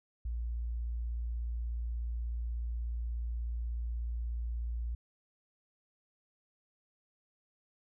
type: tone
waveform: sine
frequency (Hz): 58.27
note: A#1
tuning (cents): 0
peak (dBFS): -33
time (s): 0.25-4.95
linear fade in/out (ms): 5
effects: none